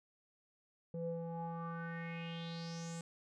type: tone with low-pass filter sweep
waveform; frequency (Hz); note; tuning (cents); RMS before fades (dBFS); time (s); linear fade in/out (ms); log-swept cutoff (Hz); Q
square; 167.1; E3; +24; -43; 0.94-3.01; 2; 420 to 8100; 5.4
effects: none